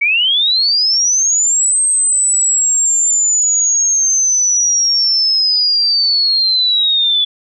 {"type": "linear two-way sweep", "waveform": "sine", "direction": "up then down", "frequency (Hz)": [2217, 8360, 3436], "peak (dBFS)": -10, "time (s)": [0.01, 7.25], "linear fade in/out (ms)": 10, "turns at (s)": 1.81, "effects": []}